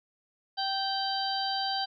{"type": "harmonic tone", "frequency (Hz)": 780, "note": "G5", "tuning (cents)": -9, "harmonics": [1, 2, 4, 5, 6], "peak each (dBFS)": [-31, -39, -36, -38, -34], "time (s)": [0.57, 1.86], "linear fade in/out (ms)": 20, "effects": []}